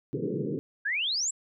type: band-pass noise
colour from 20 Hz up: white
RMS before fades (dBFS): -31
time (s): 0.13-0.59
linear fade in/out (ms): 0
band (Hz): 120 to 480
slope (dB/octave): 96
type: exponential sweep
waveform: sine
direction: up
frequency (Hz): 1568 to 7902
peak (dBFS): -26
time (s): 0.85-1.31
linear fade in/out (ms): 10
effects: none